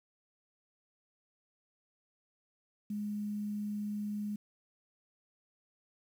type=tone with quantisation; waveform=sine; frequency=207.9 Hz; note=G#3; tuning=2 cents sharp; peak=-34 dBFS; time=2.9-4.36 s; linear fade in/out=5 ms; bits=10; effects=none